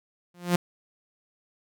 sawtooth tone with exponential growth, 176 Hz, F3, 14 cents sharp, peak -13 dBFS, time 0.34-0.56 s, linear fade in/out 5 ms, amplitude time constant 46 ms, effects none

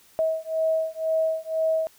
sine beating tone pair, 640 / 642 Hz, D#5 / E5, +49 / -46 cents, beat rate 2 Hz, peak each -25 dBFS, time 0.19-1.87 s, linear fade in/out 0 ms, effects white hiss -56 dBFS RMS until 1.98 s

